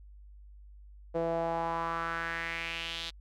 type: tone with band-pass filter sweep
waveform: sawtooth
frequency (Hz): 166.3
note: E3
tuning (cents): +16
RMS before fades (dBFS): -34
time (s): 1.14-3.11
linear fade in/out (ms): 20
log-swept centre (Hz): 530 to 3800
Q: 3.4
effects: added 50 Hz sine -49 dBFS peak until 3.2 s